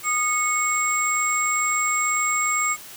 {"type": "tone cluster", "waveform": "sine", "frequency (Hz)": [1228, 2197, 7590], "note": ["D#6", "C#7", "A#8"], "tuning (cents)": [-23, -16, 30], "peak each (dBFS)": -24, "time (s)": [0.03, 2.77], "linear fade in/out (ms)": 50, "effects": ["white hiss -41 dBFS RMS until 2.96 s"]}